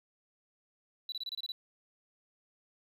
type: tone bursts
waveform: triangle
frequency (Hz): 3951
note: B7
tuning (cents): 0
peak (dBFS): -33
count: 8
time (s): 1.09-1.52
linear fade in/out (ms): 2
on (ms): 31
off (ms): 26
effects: tanh soft clip ceiling -32 dBFS